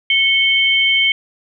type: tone pair together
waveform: sine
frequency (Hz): 2205 / 3118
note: C#7 / G7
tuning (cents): -10 / -10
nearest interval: tritone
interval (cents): 600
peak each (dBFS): -14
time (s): 0.1-1.12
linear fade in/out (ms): 2
effects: none